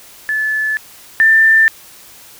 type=tone pair in turn; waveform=sine; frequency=1734 / 1783.8 Hz; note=A6 / A6; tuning=-26 / +23 cents; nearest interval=unison; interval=49 cents; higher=second; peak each=-14 / -6 dBFS; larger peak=second; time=0.29-0.77 / 1.2-1.68 s; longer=neither; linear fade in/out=0 ms; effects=white hiss -40 dBFS RMS until 2.39 s